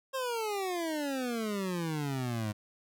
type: exponential sweep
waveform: 25% pulse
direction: down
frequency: 540 to 103.1 Hz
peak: -28 dBFS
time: 0.13-2.53 s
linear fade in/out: 20 ms
effects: none